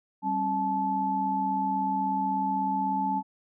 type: tone cluster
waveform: sine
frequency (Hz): 194.2 / 270.5 / 868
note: G3 / C#4 / A5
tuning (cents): -16 / -42 / -24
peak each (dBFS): -32 / -33 / -26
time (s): 0.22-3.23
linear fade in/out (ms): 50
effects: none